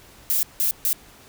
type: noise bursts at uneven times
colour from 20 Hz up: violet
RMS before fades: -21 dBFS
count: 3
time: 0.3-0.43 / 0.6-0.71 / 0.85-0.93 s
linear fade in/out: 0 ms
effects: pink hiss -49 dBFS RMS until 1.28 s